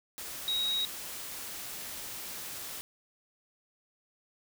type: tone in noise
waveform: sine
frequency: 3806 Hz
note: A#7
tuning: 35 cents sharp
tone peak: -28 dBFS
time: 0.48-0.85 s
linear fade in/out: 0 ms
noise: white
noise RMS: -41 dBFS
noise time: 0.18-2.81 s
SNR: +10 dB
effects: none